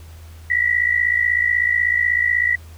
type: tone pair together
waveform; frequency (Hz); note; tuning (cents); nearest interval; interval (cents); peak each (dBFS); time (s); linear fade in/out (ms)
sine; 1919.3 / 1975.5; B6 / B6; -50 / 0; unison; 50; -18; 0.5-2.56; 5
effects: added 81 Hz sine -37 dBFS peak until 2.77 s + pink hiss -49 dBFS RMS until 2.77 s